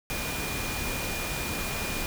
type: tone in noise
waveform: sine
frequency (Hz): 2426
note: D#7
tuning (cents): -44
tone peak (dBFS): -37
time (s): 0.1-2.06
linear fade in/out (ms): 0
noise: pink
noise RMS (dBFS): -32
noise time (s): 0.1-2.06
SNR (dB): -8
effects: none